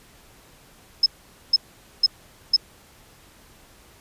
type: tone bursts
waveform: sine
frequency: 5180 Hz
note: E8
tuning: 31 cents flat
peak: -12 dBFS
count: 4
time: 1.03-2.564 s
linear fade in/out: 5 ms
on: 31 ms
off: 470 ms
effects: pink hiss -52 dBFS RMS until 4 s + resampled to 32000 Hz